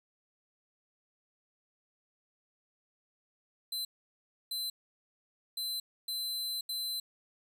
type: tone bursts at uneven times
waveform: sawtooth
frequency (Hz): 4050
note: B7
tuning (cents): +43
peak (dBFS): -31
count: 5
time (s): 3.72-3.85 / 4.51-4.7 / 5.57-5.8 / 6.08-6.61 / 6.69-7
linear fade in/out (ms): 5
effects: none